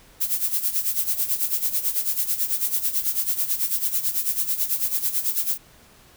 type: noise with tremolo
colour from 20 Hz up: violet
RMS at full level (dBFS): -21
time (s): 0.2-5.58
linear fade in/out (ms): 20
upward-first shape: sine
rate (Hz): 9.1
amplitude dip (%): 75
effects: pink hiss -52 dBFS RMS until 6.16 s